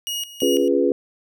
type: tone with tremolo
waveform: sawtooth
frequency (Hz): 2881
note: F#7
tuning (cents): -47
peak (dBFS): -21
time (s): 0.07-0.68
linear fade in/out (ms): 0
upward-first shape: square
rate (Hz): 3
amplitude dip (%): 80
type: chord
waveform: sine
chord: C# dominant seventh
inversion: none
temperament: equal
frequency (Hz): 277.2 / 349.2 / 415.3 / 493.9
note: C#4 / E#4 / G#4 / B4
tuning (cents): 0 / 0 / 0 / 0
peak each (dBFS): -21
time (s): 0.42-0.92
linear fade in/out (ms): 2
effects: none